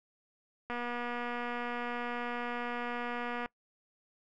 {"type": "click train", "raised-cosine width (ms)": 0.5, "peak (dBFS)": -23, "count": 666, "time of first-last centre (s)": [0.7, 3.459], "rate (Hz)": 241, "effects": ["noise-tail reverb RT60 0.1 s tail -23 dB re dry"]}